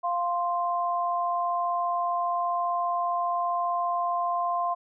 sine tone pair together, 698.5 / 1046.5 Hz, F5 / C6, 0 / 0 cents, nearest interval perfect fifth, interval 700 cents, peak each -27 / -27 dBFS, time 0.03-4.75 s, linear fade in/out 20 ms, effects none

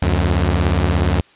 sawtooth beating tone pair, 73.42 / 90.42 Hz, D2 / F#2, 0 / -39 cents, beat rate 17 Hz, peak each -13 dBFS, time 0.02-1.21 s, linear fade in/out 5 ms, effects white hiss -50 dBFS RMS until 1.35 s + resampled to 8000 Hz

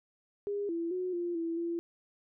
sine tone with pitch steps, 406.6 / 335.7 / 365.7 / 347.4 / 332 / 339.3 Hz, G#4 / E4 / F#4 / F4 / E4 / F4, -37 / +32 / -20 / -9 / +12 / -50 cents, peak -31 dBFS, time 0.47-1.79 s, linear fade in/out 0 ms, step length 220 ms, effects none

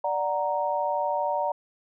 sine chord, D augmented, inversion none, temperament equal, 587.3 / 740 / 932.3 Hz, D5 / F#5 / A#5, 0 / 0 / 0 cents, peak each -28 / -30 / -27 dBFS, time 0.04-1.52 s, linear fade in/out 5 ms, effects none

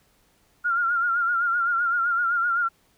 sine tone with vibrato, 1396.9 Hz, F6, in tune, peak -20 dBFS, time 0.64-2.69 s, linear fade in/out 20 ms, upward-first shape triangle, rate 7.8 Hz, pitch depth 73 cents each way, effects pink hiss -63 dBFS RMS until 2.97 s

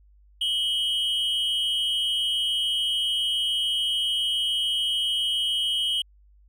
triangle tone pair together, 2960 / 3207 Hz, F#7 / G7, 0 / +39 cents, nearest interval minor second, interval 139 cents, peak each -24 dBFS, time 0.41-6.02 s, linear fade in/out 5 ms, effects added 50 Hz sine -53 dBFS peak until 6.48 s

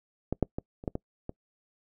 clicks, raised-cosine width 2 ms, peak -15 / -10 / -19 / -29 / -16 / -18 / -22 dBFS, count 7, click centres 0.326 / 0.427 / 0.585 / 0.839 / 0.878 / 0.954 / 1.294 s, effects noise-tail reverb RT60 0.1 s tail -25 dB re dry

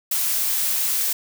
blue noise, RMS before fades -22 dBFS, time 0.11-1.13 s, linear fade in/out 5 ms, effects none

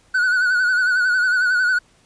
triangle tone with vibrato, 1480 Hz, F#6, in tune, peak -13 dBFS, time 0.14-1.79 s, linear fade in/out 10 ms, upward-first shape sine, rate 11 Hz, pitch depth 57 cents each way, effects pink hiss -56 dBFS RMS until 2.05 s + resampled to 22050 Hz

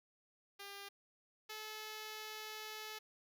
5% pulse tone pair in turn, 399.9 / 431.6 Hz, G4 / A4, +35 / -33 cents, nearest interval minor second, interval 132 cents, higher second, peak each -37 / -34 dBFS, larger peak second, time 0.59-0.89 / 1.49-2.99 s, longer second, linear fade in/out 10 ms, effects none

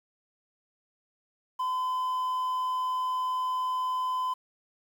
triangle tone with quantisation, 1017 Hz, C6, 50 cents flat, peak -25 dBFS, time 1.59-4.34 s, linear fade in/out 10 ms, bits 9, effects none

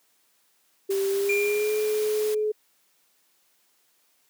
sine tone with pitch glide, 391.5 to 426.9 Hz, G4 to G#4, -2 to +48 cents, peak -22 dBFS, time 0.89-2.52 s, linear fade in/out 10 ms, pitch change +150 cents, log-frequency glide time 1.09-1.72 s
white noise, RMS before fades -37 dBFS, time 0.9-2.35 s, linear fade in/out 10 ms
triangle tone with exponential decay, 2391 Hz, D7, 30 cents sharp, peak -21 dBFS, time 1.29-2.44 s, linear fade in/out 5 ms, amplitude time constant 250 ms
effects white hiss -66 dBFS RMS until 4.29 s + high-pass 200 Hz 12 dB/octave

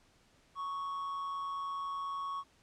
triangle tone with amplitude modulation, 1109 Hz, C#6, in tune, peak -32 dBFS, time 0.55-2.44 s, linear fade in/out 50 ms, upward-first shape sine, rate 170 Hz, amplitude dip 40%, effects pink hiss -67 dBFS RMS until 2.62 s + low-pass 8000 Hz 12 dB/octave

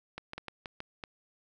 clicks, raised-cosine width 0.3 ms, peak -23 dBFS, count 7, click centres 0.18 / 0.334 / 0.38 / 0.483 / 0.658 / 0.804 / 1.038 s, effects none

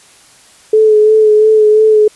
sine tone with vibrato, 430.5 Hz, A4, 38 cents flat, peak -4 dBFS, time 0.73-2.08 s, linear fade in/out 5 ms, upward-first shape sine, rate 2.9 Hz, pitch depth 25 cents each way, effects white hiss -43 dBFS RMS until 2.15 s + resampled to 24000 Hz

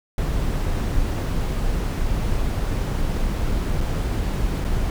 brown noise with dropouts, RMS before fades -22 dBFS, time 0.18-4.9 s, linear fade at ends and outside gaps 1 ms, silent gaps 3.806-3.81 / 4.643-4.648 s, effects none

